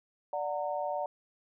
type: chord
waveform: sine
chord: D augmented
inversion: none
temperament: just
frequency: 587.3 / 734.2 / 917.7 Hz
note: D5 / F#5 / A#5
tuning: 0 / -14 / -27 cents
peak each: -34 / -35 / -37 dBFS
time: 0.33-1.06 s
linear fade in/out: 2 ms
effects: none